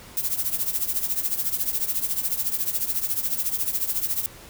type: noise with tremolo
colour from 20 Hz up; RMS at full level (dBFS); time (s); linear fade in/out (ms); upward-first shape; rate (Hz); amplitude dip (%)
violet; -22; 0.17-4.26; 0; triangle; 14; 85
effects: pink hiss -45 dBFS RMS until 4.49 s